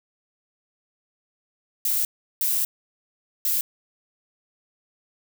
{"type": "noise bursts at uneven times", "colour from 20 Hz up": "violet", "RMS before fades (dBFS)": -23, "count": 3, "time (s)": [[1.85, 2.05], [2.41, 2.65], [3.45, 3.61]], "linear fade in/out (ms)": 2, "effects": []}